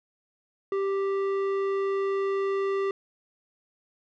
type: tone with low-pass filter sweep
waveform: square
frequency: 392 Hz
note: G4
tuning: in tune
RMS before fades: -27 dBFS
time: 0.72-2.91 s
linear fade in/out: 2 ms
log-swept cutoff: 1400 to 2100 Hz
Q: 0.71
effects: none